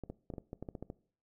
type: clicks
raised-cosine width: 2 ms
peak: -28 dBFS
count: 11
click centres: 0.037 / 0.1 / 0.302 / 0.338 / 0.382 / 0.531 / 0.626 / 0.688 / 0.752 / 0.826 / 0.901 s
effects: noise-tail reverb RT60 0.5 s tail -20 dB re dry